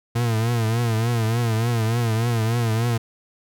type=tone with vibrato; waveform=40% pulse; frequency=114.9 Hz; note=A#2; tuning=25 cents flat; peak=-18 dBFS; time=0.15-2.98 s; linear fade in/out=10 ms; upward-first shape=triangle; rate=3.4 Hz; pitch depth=100 cents each way; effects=none